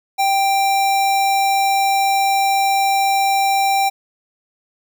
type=tone with sample-and-hold; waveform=sine; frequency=784 Hz; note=G5; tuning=in tune; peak=-13 dBFS; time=0.18-3.9 s; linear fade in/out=20 ms; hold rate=3150 Hz; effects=none